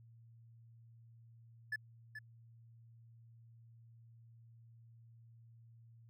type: tone with echo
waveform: triangle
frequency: 1731 Hz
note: A6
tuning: 29 cents flat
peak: -34 dBFS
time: 1.72-1.76 s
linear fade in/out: 5 ms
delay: 430 ms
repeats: 1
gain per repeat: -9 dB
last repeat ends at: 2.19 s
effects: added 115 Hz sine -58 dBFS peak until 6.09 s